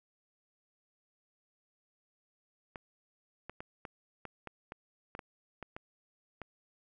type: clicks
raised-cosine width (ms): 0.5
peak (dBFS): -27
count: 12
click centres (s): 2.758 / 3.496 / 3.605 / 3.852 / 4.253 / 4.473 / 4.721 / 5.151 / 5.192 / 5.627 / 5.765 / 6.417
effects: none